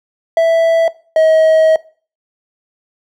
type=tone pair in turn; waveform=triangle; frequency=659.3 / 636.1 Hz; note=E5 / D#5; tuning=0 / +38 cents; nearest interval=minor second; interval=62 cents; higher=first; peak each=-5 dBFS; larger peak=neither; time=0.37-0.88 / 1.16-1.76 s; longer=second; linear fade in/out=2 ms; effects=noise-tail reverb RT60 0.4 s tail -20 dB re dry